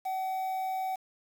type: tone with quantisation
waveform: triangle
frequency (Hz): 757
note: F#5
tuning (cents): +39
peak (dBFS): -28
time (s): 0.05-0.96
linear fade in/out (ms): 10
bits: 8
effects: none